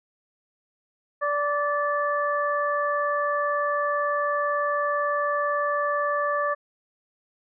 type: harmonic tone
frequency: 582 Hz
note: D5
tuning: 16 cents flat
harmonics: 1 / 2 / 3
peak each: -26 / -25 / -30 dBFS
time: 1.21-6.55 s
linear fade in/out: 20 ms
effects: none